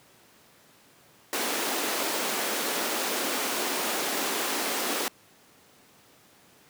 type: high-pass noise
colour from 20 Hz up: pink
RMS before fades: -29 dBFS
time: 1.33-5.08 s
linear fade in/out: 0 ms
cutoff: 260 Hz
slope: 24 dB/octave
effects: pink hiss -57 dBFS RMS until 6.69 s + high-pass 150 Hz 12 dB/octave